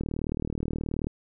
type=click train; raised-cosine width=3 ms; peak=-17 dBFS; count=42; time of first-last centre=0.01-1.069 s; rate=38.7 Hz; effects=none